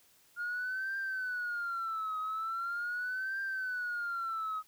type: tone with vibrato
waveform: sine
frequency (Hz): 1415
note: F6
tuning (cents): +22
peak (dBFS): -32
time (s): 0.36-4.63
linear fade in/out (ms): 50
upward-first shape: triangle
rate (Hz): 0.41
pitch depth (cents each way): 200
effects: tanh soft clip ceiling -30 dBFS + white hiss -65 dBFS RMS until 4.67 s